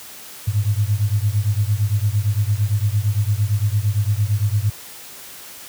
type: beating tone pair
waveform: sine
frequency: 100 / 108.8 Hz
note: G2 / A2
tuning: +35 / -19 cents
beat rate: 8.8 Hz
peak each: -18 / -19 dBFS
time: 0.47-4.7 s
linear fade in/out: 10 ms
effects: white hiss -38 dBFS RMS until 5.68 s + high-pass 60 Hz 12 dB/octave